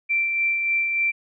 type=tone with tremolo; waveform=sine; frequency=2349 Hz; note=D7; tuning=in tune; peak=-18 dBFS; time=0.09-1.12 s; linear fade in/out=20 ms; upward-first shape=sine; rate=3.4 Hz; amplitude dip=35%; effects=none